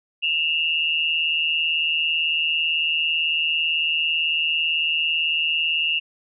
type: tone pair together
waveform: sine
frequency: 2690 / 2848 Hz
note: E7 / F7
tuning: +34 / +33 cents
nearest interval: minor second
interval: 99 cents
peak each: -22 / -22 dBFS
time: 0.22-6 s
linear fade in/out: 20 ms
effects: none

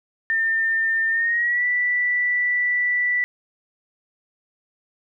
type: tone with pitch glide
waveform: sine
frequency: 1804 to 1967.3 Hz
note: A6 to B6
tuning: +43 to -7 cents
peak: -18 dBFS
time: 0.3-3.24 s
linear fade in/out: 0 ms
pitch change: +150 cents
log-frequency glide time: 1.1-1.65 s
effects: none

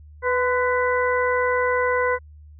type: harmonic tone with a mistuned harmonic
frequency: 496.2 Hz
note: B4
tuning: 8 cents sharp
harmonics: 1 / 2 / 3 / 4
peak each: -21 / -24 / -26 / -27 dBFS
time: 0.22-2.19 s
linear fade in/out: 50 ms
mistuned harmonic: 2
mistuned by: +43 cents
effects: added 75 Hz sine -42 dBFS peak until 2.59 s

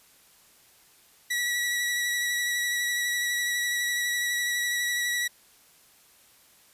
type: tone with vibrato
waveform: sawtooth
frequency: 1937 Hz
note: B6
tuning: 34 cents flat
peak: -22 dBFS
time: 1.3-5.28 s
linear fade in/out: 10 ms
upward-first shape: sine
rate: 12 Hz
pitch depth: 19 cents each way
effects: white hiss -58 dBFS RMS until 6.73 s + resampled to 32000 Hz

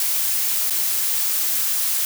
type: noise with dropouts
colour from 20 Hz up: blue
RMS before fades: -21 dBFS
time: 0-2.05 s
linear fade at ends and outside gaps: 1 ms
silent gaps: 0.699-0.706 s
effects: none

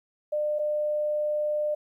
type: tone pair in turn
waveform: sine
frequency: 600 / 600 Hz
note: D5 / D5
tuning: +37 / +37 cents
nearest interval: unison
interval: 0 cents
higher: neither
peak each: -24 dBFS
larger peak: neither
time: 0.32-0.59 / 0.59-1.75 s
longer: second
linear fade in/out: 10 ms
effects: 11-bit

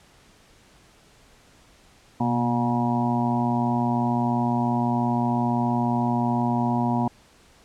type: harmonic tone with a mistuned harmonic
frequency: 119.8 Hz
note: A#2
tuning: 48 cents sharp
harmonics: 1 / 2 / 3 / 5 / 6 / 7 / 8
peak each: -27 / -23 / -35 / -38 / -29 / -32 / -29 dBFS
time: 2.2-7.08 s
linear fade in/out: 5 ms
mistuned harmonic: 1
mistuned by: +80 cents
effects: pink hiss -55 dBFS RMS until 7.64 s + low-pass 9000 Hz 12 dB/octave

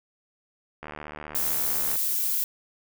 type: click train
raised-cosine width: 0.5 ms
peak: -22 dBFS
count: 86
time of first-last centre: 0.83-1.956 s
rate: 75.5 Hz
type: noise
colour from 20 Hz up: violet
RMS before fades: -26 dBFS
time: 1.35-2.44 s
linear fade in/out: 0 ms
effects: none

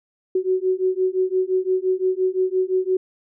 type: beating tone pair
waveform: sine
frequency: 370 / 375.8 Hz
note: F#4 / F#4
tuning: 0 / +27 cents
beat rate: 5.8 Hz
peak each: -21 dBFS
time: 0.35-2.97 s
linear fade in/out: 5 ms
effects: none

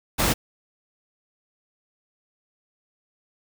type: noise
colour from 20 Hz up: pink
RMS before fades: -21 dBFS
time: 0.18-0.34 s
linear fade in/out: 20 ms
effects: none

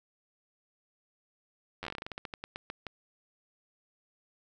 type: slowing click train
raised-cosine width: 0.3 ms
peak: -22 dBFS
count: 19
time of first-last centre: 1.83-2.867 s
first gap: 10 ms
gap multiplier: 1.18
effects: none

